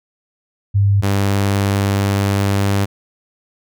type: tone pair in turn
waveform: sine / sawtooth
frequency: 100 / 99.48 Hz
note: G2 / G2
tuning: +35 / +26 cents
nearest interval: unison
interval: 9 cents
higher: first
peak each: -10 dBFS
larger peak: neither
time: 0.74-1.02 / 1.02-2.86 s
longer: second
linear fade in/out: 20 ms
effects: none